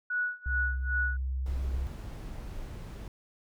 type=tone with tremolo; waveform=sine; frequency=1469 Hz; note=F#6; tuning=13 cents flat; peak=-26 dBFS; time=0.1-1.17 s; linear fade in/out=5 ms; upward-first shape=sine; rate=2.5 Hz; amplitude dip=95%
type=tone; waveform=sine; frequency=65.3 Hz; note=C2; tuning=3 cents flat; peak=-29 dBFS; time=0.46-1.87 s; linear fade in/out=0 ms
type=noise; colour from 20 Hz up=brown; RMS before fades=-40 dBFS; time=1.46-3.08 s; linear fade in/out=2 ms
effects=none